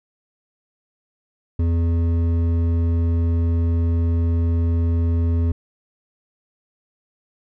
triangle tone with hard clipping, 84 Hz, E2, 33 cents sharp, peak -18 dBFS, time 1.59-5.52 s, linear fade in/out 5 ms, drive 13 dB, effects none

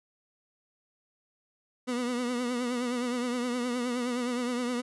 30% pulse tone with vibrato, 245.3 Hz, B3, 12 cents flat, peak -26 dBFS, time 1.87-4.82 s, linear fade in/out 20 ms, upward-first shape triangle, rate 9.6 Hz, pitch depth 68 cents each way, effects resampled to 24000 Hz

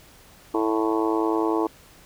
harmonic tone, 110 Hz, A2, in tune, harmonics 3 / 4 / 5 / 6 / 7 / 8 / 9 / 10, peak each -23 / -26 / -36 / -33 / -35 / -30 / -32 / -33 dBFS, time 0.54-1.67 s, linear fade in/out 5 ms, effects pink hiss -51 dBFS RMS until 2.05 s

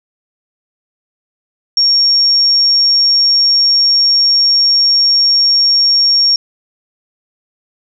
sine tone, 5540 Hz, F8, 15 cents flat, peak -7 dBFS, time 1.77-6.36 s, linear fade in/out 2 ms, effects none

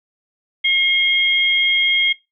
sine tone pair together, 2146 / 3238 Hz, C7 / G#7, +43 / -45 cents, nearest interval perfect fifth, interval 712 cents, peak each -16 dBFS, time 0.64-2.13 s, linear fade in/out 10 ms, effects noise-tail reverb RT60 0.2 s tail -19 dB re dry

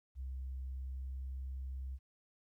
sine tone with pitch glide, 65.41 to 65.86 Hz, C2 to C2, 0 to +12 cents, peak -38 dBFS, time 0.15-1.99 s, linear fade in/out 50 ms, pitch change +12 cents, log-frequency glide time 0.65-1.31 s, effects tanh soft clip ceiling -36 dBFS + 13-bit

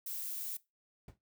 violet noise, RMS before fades -40 dBFS, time 0.06-0.57 s, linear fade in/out 5 ms
brown noise with exponential decay, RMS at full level -42 dBFS, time 1.08-1.18 s, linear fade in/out 2 ms, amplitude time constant 21 ms
effects noise-tail reverb RT60 0.2 s tail -19 dB re dry + high-pass 80 Hz 12 dB/octave

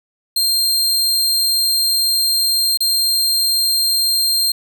sawtooth tone with dropouts, 4186 Hz, C8, in tune, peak -11 dBFS, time 0.36-4.52 s, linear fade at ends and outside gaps 5 ms, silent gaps 2.774-2.805 s, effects none

